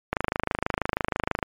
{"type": "click train", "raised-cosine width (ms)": 0.5, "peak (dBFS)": -8, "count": 35, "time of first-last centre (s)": [0.13, 1.428], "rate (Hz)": 26.2, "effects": ["MP3 96 kbps"]}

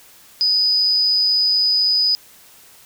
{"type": "tone with amplitude modulation", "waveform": "sine", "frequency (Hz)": 4978, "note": "D#8", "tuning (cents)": 0, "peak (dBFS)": -12, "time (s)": [0.41, 2.15], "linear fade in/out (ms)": 0, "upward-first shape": "sine", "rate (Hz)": 191, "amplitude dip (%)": 35, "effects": ["white hiss -47 dBFS RMS until 2.85 s"]}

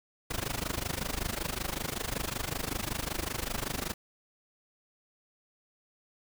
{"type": "noise with amplitude modulation", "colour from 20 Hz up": "pink", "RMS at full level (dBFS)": -31, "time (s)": [0.3, 3.94], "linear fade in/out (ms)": 10, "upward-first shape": "sine", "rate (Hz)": 25.3, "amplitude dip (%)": 90, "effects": []}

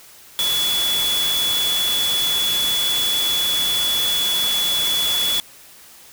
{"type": "tone in noise", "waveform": "sine", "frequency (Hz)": 3414, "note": "G#7", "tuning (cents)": 47, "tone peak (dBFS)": -18, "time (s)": [0.39, 5.4], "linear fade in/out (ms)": 0, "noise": "white", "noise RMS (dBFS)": -25, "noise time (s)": [0.39, 5.4], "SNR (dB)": 4, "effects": ["white hiss -45 dBFS RMS until 6.12 s"]}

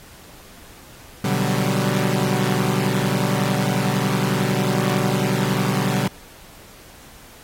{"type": "chord", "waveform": "sawtooth", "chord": "G major seventh", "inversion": "first", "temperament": "equal", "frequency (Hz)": [123.47, 146.83, 185, 196], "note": ["B2", "D3", "F#3", "G3"], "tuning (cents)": [0, 0, 0, 0], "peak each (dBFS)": -20, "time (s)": [1.24, 6.08], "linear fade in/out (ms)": 5, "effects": ["pink hiss -45 dBFS RMS until 7.43 s", "AAC 48 kbps"]}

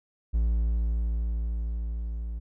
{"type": "tone with level ramp", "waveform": "triangle", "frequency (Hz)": 56.5, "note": "A1", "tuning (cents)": 47, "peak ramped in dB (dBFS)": [-19, -29], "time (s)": [0.33, 2.4], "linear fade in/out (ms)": 20, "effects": []}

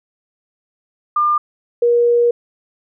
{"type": "tone pair in turn", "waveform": "sine", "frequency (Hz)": [1200, 476.2], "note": ["D6", "A#4"], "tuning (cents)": [37, 37], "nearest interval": "octave + major third", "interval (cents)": 1600, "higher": "first", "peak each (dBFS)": [-12, -10], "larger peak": "second", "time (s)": [[1.16, 1.38], [1.82, 2.31]], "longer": "second", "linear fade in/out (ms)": 5, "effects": []}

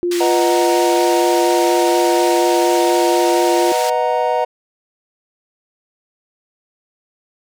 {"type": "tone with vibrato", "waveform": "sine", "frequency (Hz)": 349.2, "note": "F4", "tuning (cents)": 0, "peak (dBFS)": -15, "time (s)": [0.03, 3.72], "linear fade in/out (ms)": 0, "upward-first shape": "square", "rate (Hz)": 4.2, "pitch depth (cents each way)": 8}
{"type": "band-pass noise", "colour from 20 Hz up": "white", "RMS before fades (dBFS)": -27, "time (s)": [0.11, 3.9], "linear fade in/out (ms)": 5, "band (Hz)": [1400, 6900], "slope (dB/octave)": 12}
{"type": "chord", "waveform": "triangle", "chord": "B major seventh", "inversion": "none", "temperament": "equal", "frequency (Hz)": [493.9, 622.3, 740, 932.3], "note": ["B4", "D#5", "F#5", "A#5"], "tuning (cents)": [0, 0, 0, 0], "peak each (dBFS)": -18, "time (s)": [0.2, 4.45], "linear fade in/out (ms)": 10}
{"effects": []}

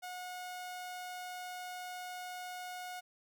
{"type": "tone", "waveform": "sawtooth", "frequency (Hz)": 726, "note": "F#5", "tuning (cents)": -33, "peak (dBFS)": -38, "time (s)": [0.02, 3.01], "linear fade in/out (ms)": 20, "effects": []}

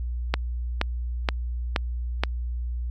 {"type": "click train", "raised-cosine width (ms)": 0.3, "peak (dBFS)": -5, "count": 5, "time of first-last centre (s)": [0.34, 2.236], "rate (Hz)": 2.11, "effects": ["added 60 Hz sine -26 dBFS peak until 2.9 s", "MP3 64 kbps"]}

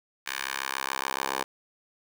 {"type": "tone with high-pass filter sweep", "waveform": "10% pulse", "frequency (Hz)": 67, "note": "C2", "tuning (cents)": 42, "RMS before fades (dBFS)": -32, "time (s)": [0.26, 1.44], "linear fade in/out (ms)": 10, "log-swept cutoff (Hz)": [1700, 700], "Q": 1.3, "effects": []}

